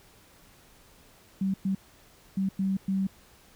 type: tone bursts at uneven times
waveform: sine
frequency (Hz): 192.7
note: G3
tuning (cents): -29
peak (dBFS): -24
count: 5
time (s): 1.41-1.54 / 1.65-1.75 / 2.37-2.49 / 2.59-2.77 / 2.88-3.07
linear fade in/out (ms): 5
effects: pink hiss -57 dBFS RMS until 3.55 s